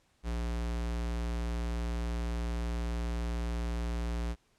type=tone; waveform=square; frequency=58.27 Hz; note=A#1; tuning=in tune; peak=-32 dBFS; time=0.23-4.36 s; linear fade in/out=50 ms; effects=pink hiss -70 dBFS RMS until 4.58 s + low-pass 9000 Hz 12 dB/octave